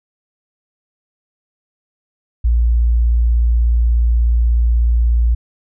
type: tone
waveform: sine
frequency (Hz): 58.27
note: A#1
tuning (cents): 0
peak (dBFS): -10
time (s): 2.44-5.35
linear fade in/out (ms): 10
effects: none